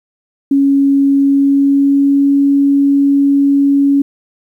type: tone with pitch glide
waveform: sine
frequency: 277.2 to 279.9 Hz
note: C#4 to C#4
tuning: 0 to +17 cents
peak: -7 dBFS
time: 0.51-4.02 s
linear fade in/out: 5 ms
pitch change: +17 cents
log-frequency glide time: 1.14-2.32 s
effects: 8-bit